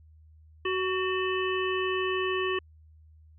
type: harmonic tone with a mistuned harmonic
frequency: 373.9 Hz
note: F#4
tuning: 18 cents sharp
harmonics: 1 / 3 / 5 / 7 / 8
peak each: -28 / -33 / -35 / -36 / -37 dBFS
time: 0.65-2.59 s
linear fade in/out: 5 ms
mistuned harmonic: 5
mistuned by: -51 cents
effects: added 78 Hz sine -52 dBFS peak until 3.38 s